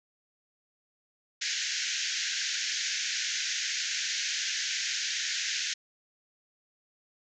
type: band-pass noise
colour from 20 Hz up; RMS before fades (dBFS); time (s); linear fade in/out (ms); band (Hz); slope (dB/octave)
white; -32; 1.41-5.74; 10; 1500 to 6900; 96
effects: none